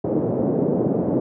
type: band-pass noise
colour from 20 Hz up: white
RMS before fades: -21 dBFS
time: 0.04-1.2 s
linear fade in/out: 5 ms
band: 130 to 490 Hz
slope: 24 dB/octave
effects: none